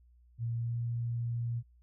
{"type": "tone with pitch glide", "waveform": "sine", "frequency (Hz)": [116.54, 118.1], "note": ["A#2", "A#2"], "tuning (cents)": [0, 23], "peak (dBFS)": -31, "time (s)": [0.38, 1.63], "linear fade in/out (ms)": 50, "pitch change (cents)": 23, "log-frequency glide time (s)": [0.54, 0.76], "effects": ["added 60 Hz sine -59 dBFS peak until 1.82 s"]}